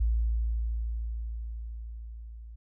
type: tone with level ramp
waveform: sine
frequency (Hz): 56.5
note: A1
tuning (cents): +47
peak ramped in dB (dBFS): -22 to -42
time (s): 0-2.56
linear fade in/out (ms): 10
effects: none